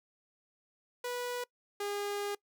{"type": "tone pair in turn", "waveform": "sawtooth", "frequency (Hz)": [490, 407.5], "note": ["B4", "G#4"], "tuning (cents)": [-14, -33], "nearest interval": "minor third", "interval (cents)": 319, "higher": "first", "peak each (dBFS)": [-31, -30], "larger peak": "second", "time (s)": [[1.04, 1.44], [1.8, 2.35]], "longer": "second", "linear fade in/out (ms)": 5, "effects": ["noise-tail reverb RT60 0.1 s tail -23 dB re dry"]}